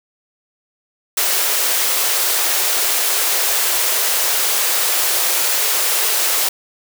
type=high-pass noise; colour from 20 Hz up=white; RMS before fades=-17 dBFS; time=1.17-6.49 s; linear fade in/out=5 ms; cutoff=360 Hz; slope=48 dB/octave; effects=none